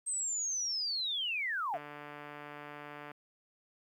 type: linear sweep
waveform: sine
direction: down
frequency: 8372 to 587.3 Hz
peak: -32 dBFS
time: 0.06-1.78 s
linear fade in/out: 20 ms
type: click train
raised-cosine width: 0.5 ms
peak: -31 dBFS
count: 203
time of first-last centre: 1.74-3.114 s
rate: 147 Hz
effects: high-pass 150 Hz 12 dB/octave + 11-bit